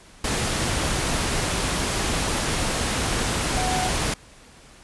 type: tone in noise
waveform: sine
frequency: 740 Hz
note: F#5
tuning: in tune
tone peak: -25 dBFS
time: 3.57-3.89 s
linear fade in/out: 5 ms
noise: pink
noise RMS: -24 dBFS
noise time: 0.24-4.14 s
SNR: -4 dB
effects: pink hiss -49 dBFS RMS until 4.83 s + resampled to 24000 Hz